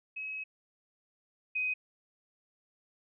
sine tone pair in turn, 2559 / 2511 Hz, D#7 / D#7, +48 / +15 cents, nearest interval unison, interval 33 cents, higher first, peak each -36 / -29 dBFS, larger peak second, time 0.16-0.44 / 1.55-1.74 s, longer first, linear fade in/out 10 ms, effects none

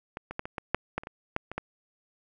clicks, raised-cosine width 0.5 ms, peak -20 / -22 / -16 / -21 / -18 / -8 / -14 / -28 / -23 / -12 / -22 / -16 dBFS, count 12, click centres 0.171 / 0.31 / 0.394 / 0.455 / 0.582 / 0.746 / 0.98 / 1.035 / 1.071 / 1.364 / 1.516 / 1.58 s, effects none

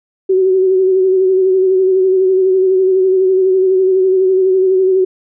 sine tone with vibrato, 376.5 Hz, F#4, 30 cents sharp, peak -8 dBFS, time 0.29-5.05 s, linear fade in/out 10 ms, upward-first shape sine, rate 12 Hz, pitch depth 34 cents each way, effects none

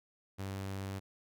sawtooth tone, 97.1 Hz, G2, 16 cents flat, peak -34 dBFS, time 0.38-1 s, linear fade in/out 20 ms, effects none

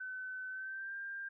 sine tone with pitch glide, 1517 to 1593.3 Hz, F#6 to G6, +43 to +28 cents, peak -40 dBFS, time 0-1.29 s, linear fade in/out 10 ms, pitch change +85 cents, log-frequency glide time 0.49-0.96 s, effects none

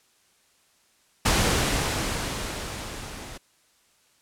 pink noise with level ramp, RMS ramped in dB -20 to -40 dBFS, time 1.25-3.38 s, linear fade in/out 10 ms, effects white hiss -63 dBFS RMS until 4.21 s + low-pass 10000 Hz 12 dB/octave

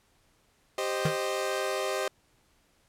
sawtooth chord, C minor, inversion second, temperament equal with one note detuned, 392 / 523.3 / 618.3 Hz, G4 / C5 / Eb5, 0 / 0 / -11 cents, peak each -29 dBFS, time 0.78-2.08 s, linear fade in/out 2 ms
square tone with exponential decay, 155.56 Hz, D#3, in tune, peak -22 dBFS, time 1.05-1.17 s, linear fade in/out 5 ms, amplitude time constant 25 ms
effects pink hiss -67 dBFS RMS until 2.88 s + low-pass 12000 Hz 12 dB/octave

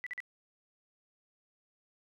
sine tone bursts, 1975.5 Hz, B6, in tune, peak -36 dBFS, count 3, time 0.04-0.203 s, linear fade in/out 0 ms, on 25 ms, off 44 ms, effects none

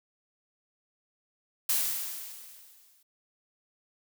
blue noise with exponential decay, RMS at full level -25 dBFS, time 1.69-3.03 s, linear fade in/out 5 ms, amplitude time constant 290 ms, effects none

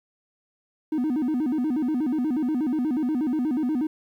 triangle tone with vibrato, 277.2 Hz, C#4, in tune, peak -19 dBFS, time 0.92-3.87 s, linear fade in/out 5 ms, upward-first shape square, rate 8.3 Hz, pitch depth 200 cents each way, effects tanh soft clip ceiling -16 dBFS + 10-bit

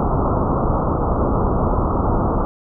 pink low-pass noise, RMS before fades -18 dBFS, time 0-2.45 s, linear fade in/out 0 ms, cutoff 1300 Hz, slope 96 dB/octave, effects none

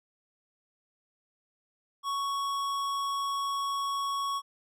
sine tone with tanh clipping, 1112 Hz, C#6, 5 cents sharp, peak -31 dBFS, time 2.03-4.42 s, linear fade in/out 50 ms, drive 17 dB, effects none

